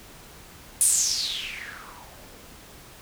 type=noise with low-pass filter sweep; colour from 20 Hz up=violet; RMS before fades=-28 dBFS; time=0.81-2.47 s; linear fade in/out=0 ms; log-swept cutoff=10000 to 350 Hz; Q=6.2; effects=pink hiss -47 dBFS RMS until 3.01 s